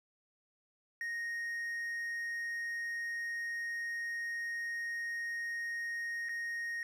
triangle tone with dropouts, 1864.7 Hz, A#6, in tune, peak -34 dBFS, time 1.01-6.83 s, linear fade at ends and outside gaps 1 ms, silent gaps 6.287-6.292 s, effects none

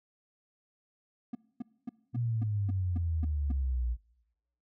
triangle tone bursts, 240 Hz, B3, 49 cents flat, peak -31 dBFS, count 9, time 1.33-3.519 s, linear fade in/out 5 ms, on 21 ms, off 250 ms
sine exponential sweep, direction down, 123.47 to 57.4 Hz, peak -28 dBFS, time 2.13-3.97 s, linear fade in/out 50 ms
effects noise-tail reverb RT60 0.9 s tail -22 dB re dry

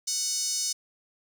5% pulse tone with high-pass filter, 740 Hz, F#5, in tune, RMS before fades -29 dBFS, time 0.07-0.73 s, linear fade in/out 10 ms, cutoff 5500 Hz, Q 2.4, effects none

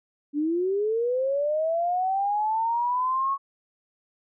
sine linear sweep, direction up, 283.4 to 1108.7 Hz, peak -22 dBFS, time 0.33-3.38 s, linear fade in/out 50 ms, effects none

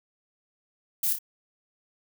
violet noise with echo, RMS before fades -26 dBFS, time 1.03-1.13 s, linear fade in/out 5 ms, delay 29 ms, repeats 2, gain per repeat -6 dB, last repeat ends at 1.188 s, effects none

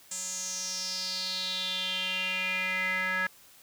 square tone with band-pass filter sweep, 185.6 Hz, F#3, 6 cents sharp, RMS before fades -32 dBFS, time 0.11-3.27 s, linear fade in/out 5 ms, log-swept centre 7500 to 1700 Hz, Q 5.8, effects white hiss -56 dBFS RMS until 3.62 s

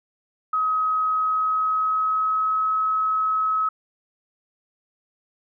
sine tone with pitch glide, 1269 to 1283.7 Hz, D#6 to E6, +34 to -46 cents, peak -19 dBFS, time 0.53-3.69 s, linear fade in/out 5 ms, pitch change +20 cents, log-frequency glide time 1.07-2.75 s, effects none

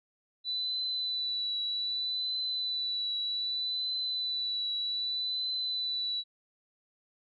sine tone with vibrato, 3975 Hz, B7, 10 cents sharp, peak -30 dBFS, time 0.44-6.24 s, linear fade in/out 50 ms, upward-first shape triangle, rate 0.64 Hz, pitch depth 28 cents each way, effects none

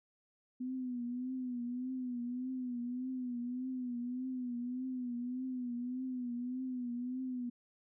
sine tone with vibrato, 249.5 Hz, B3, 18 cents sharp, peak -36 dBFS, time 0.6-7.5 s, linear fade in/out 10 ms, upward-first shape triangle, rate 1.7 Hz, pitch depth 80 cents each way, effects none

